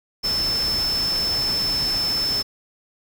sine tone in noise, 5274 Hz, E8, in tune, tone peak -20 dBFS, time 0.23-2.43 s, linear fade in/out 20 ms, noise pink, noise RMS -31 dBFS, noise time 0.23-2.43 s, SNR +8 dB, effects none

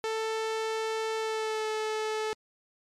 sawtooth tone with pitch glide, 442.5 to 433.9 Hz, A4 to A4, +10 to -24 cents, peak -25 dBFS, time 0.04-2.33 s, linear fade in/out 0 ms, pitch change -34 cents, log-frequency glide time 1.17-1.68 s, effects low-pass 7000 Hz 12 dB/octave + MP3 96 kbps

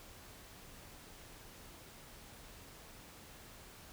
silence, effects pink hiss -55 dBFS RMS until 3.92 s

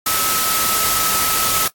sine tone in noise, 1296 Hz, E6, 30 cents flat, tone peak -22 dBFS, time 0.06-1.68 s, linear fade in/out 5 ms, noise white, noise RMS -18 dBFS, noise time 0.06-1.68 s, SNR -7 dB, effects noise-tail reverb RT60 0.1 s tail -18 dB re dry + AAC 64 kbps

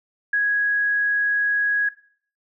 sine tone, 1661.2 Hz, G#6, in tune, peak -17 dBFS, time 0.33-1.89 s, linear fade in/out 5 ms, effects noise-tail reverb RT60 0.5 s tail -17 dB re dry

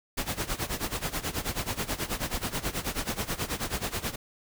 pink noise with tremolo, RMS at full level -29 dBFS, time 0.17-4.16 s, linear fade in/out 10 ms, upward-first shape sine, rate 9.3 Hz, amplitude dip 85%, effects none

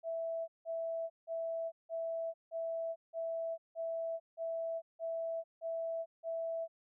sine tone bursts, 659.3 Hz, E5, in tune, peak -35 dBFS, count 11, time 0.03-6.68 s, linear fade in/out 50 ms, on 450 ms, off 170 ms, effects none

